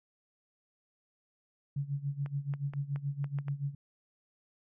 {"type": "tone with tremolo", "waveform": "sine", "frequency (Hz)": 141.1, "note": "C#3", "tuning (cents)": 31, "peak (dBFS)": -29, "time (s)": [1.76, 3.75], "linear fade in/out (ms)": 5, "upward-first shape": "sine", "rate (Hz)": 7, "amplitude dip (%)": 85}
{"type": "clicks", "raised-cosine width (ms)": 0.5, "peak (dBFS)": -31, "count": 7, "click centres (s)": [2.261, 2.538, 2.736, 2.96, 3.243, 3.387, 3.483]}
{"effects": []}